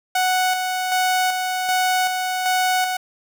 sawtooth tone with tremolo, 740 Hz, F#5, in tune, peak -13 dBFS, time 0.15-2.97 s, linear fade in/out 5 ms, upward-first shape square, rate 1.3 Hz, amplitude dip 40%, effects none

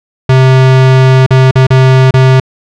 square tone with dropouts, 130.8 Hz, C3, in tune, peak -3 dBFS, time 0.29-2.4 s, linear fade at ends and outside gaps 5 ms, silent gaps 1.264-1.306 / 1.511-1.555 / 1.668-1.704 / 2.109-2.139 s, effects low-pass 4000 Hz 12 dB/octave

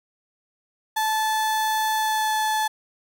35% pulse tone with pitch glide, 871 to 866 Hz, A5 to A5, -18 to -28 cents, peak -19 dBFS, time 0.96-2.68 s, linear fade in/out 10 ms, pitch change -10 cents, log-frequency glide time 1.96-2.32 s, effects none

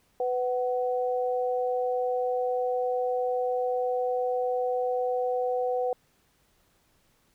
sine tone pair together, 499.2 / 748 Hz, B4 / F#5, +19 / +19 cents, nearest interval perfect fifth, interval 700 cents, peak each -26 / -30 dBFS, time 0.2-5.93 s, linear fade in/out 2 ms, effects pink hiss -67 dBFS RMS until 7.34 s

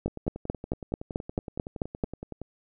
two click trains, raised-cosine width 2 ms, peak -23 / -13 dBFS, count 26 / 10, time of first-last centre 0.08-2.416 / 0.06-2.038 s, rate 10.7 / 4.55 Hz, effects none

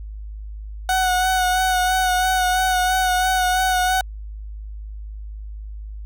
30% pulse tone with vibrato, 740 Hz, F#5, in tune, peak -14 dBFS, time 0.89-4.01 s, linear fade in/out 2 ms, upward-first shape sine, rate 3 Hz, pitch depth 26 cents each way, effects added 52 Hz sine -30 dBFS peak until 6.05 s

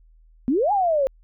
sine exponential two-way sweep, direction up then down, 236.3 to 848 to 521 Hz, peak -17 dBFS, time 0.48-1.07 s, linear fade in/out 0 ms, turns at 0.72 s, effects added 40 Hz sine -50 dBFS peak until 1.23 s

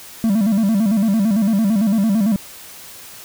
triangle tone with vibrato, 210 Hz, G#3, 19 cents sharp, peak -11 dBFS, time 0.24-2.36 s, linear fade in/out 0 ms, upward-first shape square, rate 8.9 Hz, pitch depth 120 cents each way, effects white hiss -38 dBFS RMS until 3.24 s

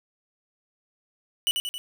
45% pulse tone with echo, 2960 Hz, F#7, in tune, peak -20 dBFS, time 1.47-1.51 s, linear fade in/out 0 ms, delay 90 ms, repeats 3, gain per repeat -4 dB, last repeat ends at 1.78 s, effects none

